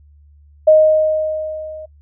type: tone with level ramp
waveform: sine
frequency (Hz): 622.3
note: D#5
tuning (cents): 0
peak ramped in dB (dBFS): -4 to -29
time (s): 0.67-1.86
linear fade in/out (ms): 10
effects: noise-tail reverb RT60 0.1 s tail -24 dB re dry + added 73 Hz sine -44 dBFS peak until 2.01 s